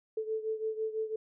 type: beating tone pair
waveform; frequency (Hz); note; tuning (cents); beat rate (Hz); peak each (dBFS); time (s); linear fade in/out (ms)
sine; 437.2 / 443.2; A4 / A4; -11 / +13; 6; -33 / -37; 0.17-1.16; 5
effects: none